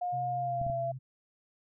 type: tone with pitch glide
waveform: sine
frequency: 714 to 676.3 Hz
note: F5 to E5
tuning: +38 to +44 cents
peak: -30 dBFS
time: 0.01-0.92 s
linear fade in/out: 10 ms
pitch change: -94 cents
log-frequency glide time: 0.29-0.77 s
type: tone with vibrato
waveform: sine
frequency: 130 Hz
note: C3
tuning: 11 cents flat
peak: -38 dBFS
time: 0.12-0.99 s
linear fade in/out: 20 ms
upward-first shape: square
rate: 4.1 Hz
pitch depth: 14 cents each way
type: clicks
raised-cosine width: 5 ms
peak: -28 dBFS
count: 3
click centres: 0.615 / 0.666 / 0.699 s
effects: none